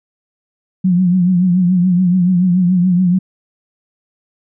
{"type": "tone with vibrato", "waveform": "sine", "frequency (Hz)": 180.5, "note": "F#3", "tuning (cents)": -43, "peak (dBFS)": -9, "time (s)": [0.84, 3.19], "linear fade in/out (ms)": 10, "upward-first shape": "triangle", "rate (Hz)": 7, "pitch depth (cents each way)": 84, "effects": []}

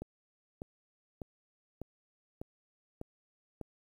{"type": "click train", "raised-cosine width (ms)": 2, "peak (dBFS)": -27, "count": 7, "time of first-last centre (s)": [0.02, 3.613], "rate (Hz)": 1.67, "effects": ["10-bit"]}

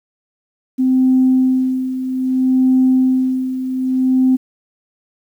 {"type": "tone with tremolo", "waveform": "sine", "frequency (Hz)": 258.6, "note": "C4", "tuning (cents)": -20, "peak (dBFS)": -8, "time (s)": [0.78, 4.37], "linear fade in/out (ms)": 20, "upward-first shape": "sine", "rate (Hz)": 0.62, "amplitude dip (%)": 70, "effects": ["tanh soft clip ceiling -4 dBFS", "8-bit"]}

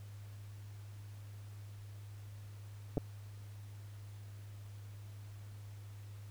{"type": "clicks", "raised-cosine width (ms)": 2, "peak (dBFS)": -21, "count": 2, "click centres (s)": [2.972, 2.979], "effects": ["added 102 Hz sine -47 dBFS peak until 6.3 s", "pink hiss -63 dBFS RMS until 6.3 s"]}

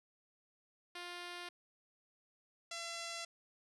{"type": "tone pair in turn", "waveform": "5% pulse", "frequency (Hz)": [351.8, 676.5], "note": ["F4", "E5"], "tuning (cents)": [13, 45], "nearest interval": "major seventh", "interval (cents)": 1132, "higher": "second", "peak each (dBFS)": [-33, -30], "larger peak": "second", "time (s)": [[0.95, 1.49], [2.71, 3.25]], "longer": "neither", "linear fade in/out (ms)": 5, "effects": ["low-pass 8000 Hz 12 dB/octave"]}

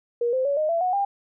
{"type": "tone with pitch steps", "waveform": "sine", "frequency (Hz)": [475, 518, 564.9, 616, 671.8, 732.6, 798.9], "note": ["A#4", "C5", "C#5", "D#5", "E5", "F#5", "G5"], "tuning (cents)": [33, -17, 33, -17, 33, -17, 33], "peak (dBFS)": -20, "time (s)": [0.21, 1.05], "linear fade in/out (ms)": 5, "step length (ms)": 120, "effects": []}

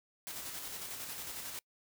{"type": "noise with tremolo", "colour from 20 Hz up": "white", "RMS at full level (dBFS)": -42, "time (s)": [0.27, 1.59], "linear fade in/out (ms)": 0, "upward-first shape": "square", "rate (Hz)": 11, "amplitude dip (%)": 30, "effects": ["noise-tail reverb RT60 0.1 s tail -26 dB re dry"]}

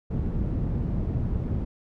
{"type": "low-pass noise", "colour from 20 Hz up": "white", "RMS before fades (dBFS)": -27, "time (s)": [0.1, 1.65], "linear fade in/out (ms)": 10, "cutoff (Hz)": 140, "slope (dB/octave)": 12, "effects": []}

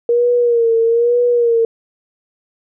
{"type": "tone with vibrato", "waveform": "sine", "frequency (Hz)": 470.2, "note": "A#4", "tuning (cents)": 15, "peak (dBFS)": -10, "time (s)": [0.09, 1.65], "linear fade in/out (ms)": 2, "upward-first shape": "sine", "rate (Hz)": 1.1, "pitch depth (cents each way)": 57, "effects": []}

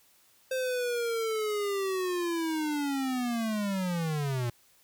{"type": "linear sweep", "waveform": "square", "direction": "down", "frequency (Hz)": [523.3, 116.54], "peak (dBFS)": -29, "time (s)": [0.51, 4.5], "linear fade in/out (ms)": 5, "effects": ["white hiss -63 dBFS RMS until 4.83 s"]}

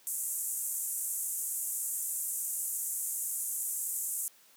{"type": "band-pass noise", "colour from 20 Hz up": "pink", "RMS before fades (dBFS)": -35, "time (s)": [0.07, 4.28], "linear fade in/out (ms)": 0, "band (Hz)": [7300, 14000], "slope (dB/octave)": 48, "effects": ["white hiss -61 dBFS RMS until 4.56 s", "high-pass 200 Hz 12 dB/octave"]}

